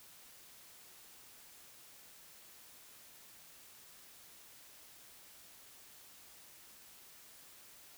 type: silence
effects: white hiss -58 dBFS RMS until 7.97 s